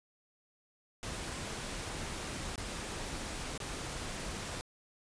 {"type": "noise with dropouts", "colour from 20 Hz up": "pink", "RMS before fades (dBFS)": -40, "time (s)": [1.03, 4.61], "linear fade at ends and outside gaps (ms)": 0, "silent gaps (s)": [[2.558, 2.579], [3.577, 3.602]], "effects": ["resampled to 22050 Hz"]}